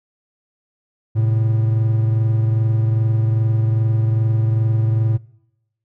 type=tone pair together; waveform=triangle; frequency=110.31 / 132.8 Hz; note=A2 / C3; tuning=+5 / +26 cents; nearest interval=minor third; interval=321 cents; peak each=-12 / -22 dBFS; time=1.15-5.18 s; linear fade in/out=20 ms; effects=noise-tail reverb RT60 1.0 s tail -25 dB re dry